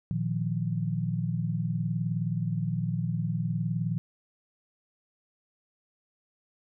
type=chord; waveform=sine; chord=Bb suspended fourth; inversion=none; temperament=just; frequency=116.54 / 155.39 / 174.81 Hz; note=Bb2 / Eb3 / F3; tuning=0 / -2 / +2 cents; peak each=-31 dBFS; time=0.11-3.98 s; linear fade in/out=0 ms; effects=none